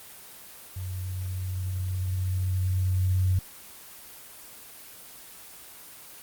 sine tone with level ramp, 92.5 Hz, F#2, in tune, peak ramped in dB -31 to -20 dBFS, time 0.76-3.39 s, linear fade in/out 5 ms, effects white hiss -46 dBFS RMS until 6.22 s + Opus 24 kbps

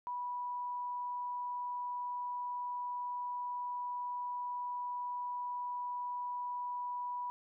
sine tone, 981 Hz, B5, 12 cents flat, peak -36 dBFS, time 0.07-7.3 s, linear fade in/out 0 ms, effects none

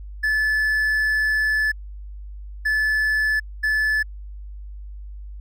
triangle tone bursts at uneven times, 1733 Hz, A6, 27 cents flat, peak -16 dBFS, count 3, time 0.23-1.72 / 2.65-3.4 / 3.63-4.03 s, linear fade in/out 10 ms, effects added 50 Hz sine -33 dBFS peak until 5.4 s

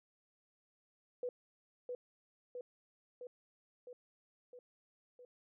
sine tone with echo, 493.9 Hz, B4, in tune, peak -36 dBFS, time 1.23-1.29 s, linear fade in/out 2 ms, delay 660 ms, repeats 6, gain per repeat -3 dB, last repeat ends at 5.25 s, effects none

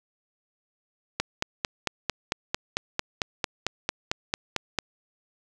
click train, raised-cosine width 0.2 ms, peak -7 dBFS, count 17, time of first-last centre 1.2-4.787 s, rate 4.46 Hz, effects none

